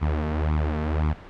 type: tone with flanger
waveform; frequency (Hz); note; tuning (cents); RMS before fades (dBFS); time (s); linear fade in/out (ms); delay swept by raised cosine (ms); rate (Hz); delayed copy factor
sawtooth; 76.6; D#2; -27; -24; 0.01-1.14; 20; 0.84 to 4.64; 1.9; +0.85
effects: pink hiss -43 dBFS RMS until 1.29 s + low-pass 2000 Hz 12 dB/octave